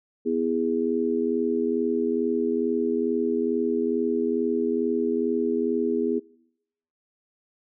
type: harmonic tone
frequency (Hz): 82.3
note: E2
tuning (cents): -2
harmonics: 3 / 4 / 5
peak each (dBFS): -26 / -28 / -25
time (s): 0.25-6.2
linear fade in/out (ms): 20
effects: noise-tail reverb RT60 0.8 s tail -24 dB re dry